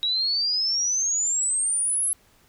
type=exponential sweep; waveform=sine; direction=up; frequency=3824 to 11110 Hz; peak=-21 dBFS; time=0.03-2.13 s; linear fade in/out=0 ms; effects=pink hiss -59 dBFS RMS until 2.48 s